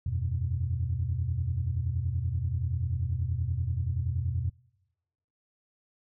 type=chord; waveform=sine; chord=E suspended second; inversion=none; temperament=equal with one note detuned; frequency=82.07 / 92.5 / 123.47 Hz; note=E2 / F#2 / B2; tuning=-7 / 0 / 0 cents; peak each=-31 dBFS; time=0.06-4.5 s; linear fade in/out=5 ms; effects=noise-tail reverb RT60 1.0 s tail -26 dB re dry + tanh soft clip ceiling -18 dBFS